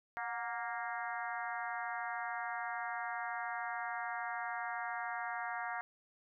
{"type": "harmonic tone with a mistuned harmonic", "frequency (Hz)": 233.1, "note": "A#3", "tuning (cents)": 0, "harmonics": [3, 4, 5, 6, 7, 8, 9], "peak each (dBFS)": [-42, -44, -46, -45, -45, -47, -51], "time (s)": [0.17, 5.81], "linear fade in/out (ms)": 0, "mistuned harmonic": 3, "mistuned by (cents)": 62, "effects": []}